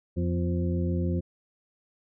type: harmonic tone with a mistuned harmonic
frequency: 87.31 Hz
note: F2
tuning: in tune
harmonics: 1 / 2 / 3 / 4 / 6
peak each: -27 / -29 / -35 / -34 / -39 dBFS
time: 0.16-1.21 s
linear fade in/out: 20 ms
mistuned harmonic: 3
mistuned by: -51 cents
effects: none